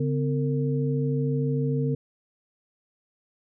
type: tone cluster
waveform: sine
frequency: 141.2 / 254.6 / 456.8 Hz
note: C#3 / C4 / A#4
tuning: +32 / -47 / -35 cents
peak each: -24 / -29 / -30 dBFS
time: 0-1.95 s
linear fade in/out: 5 ms
effects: none